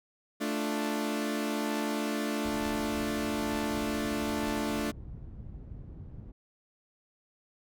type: chord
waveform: sawtooth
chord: D minor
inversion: second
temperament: equal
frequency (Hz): 220 / 293.7 / 349.2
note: A3 / D4 / F4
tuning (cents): 0 / 0 / 0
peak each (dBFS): -29 / -29 / -35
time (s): 0.4-4.92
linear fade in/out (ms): 20
type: low-pass noise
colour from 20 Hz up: white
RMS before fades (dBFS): -44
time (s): 2.44-6.32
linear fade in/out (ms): 10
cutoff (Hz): 120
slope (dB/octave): 12
effects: none